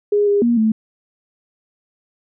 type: tone with pitch steps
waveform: sine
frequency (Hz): 412.4 / 406.1 / 236.9 / 219.5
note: G#4 / G#4 / A#3 / A3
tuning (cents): -12 / -39 / +28 / -4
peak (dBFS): -12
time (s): 0.12-0.72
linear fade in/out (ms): 5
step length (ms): 150
effects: none